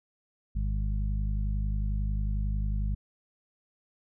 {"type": "harmonic tone", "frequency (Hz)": 51.1, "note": "G#1", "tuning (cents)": -27, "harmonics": [1, 2, 3, 4], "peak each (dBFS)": [-27, -35, -39, -41], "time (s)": [0.55, 2.95], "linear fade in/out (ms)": 10, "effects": []}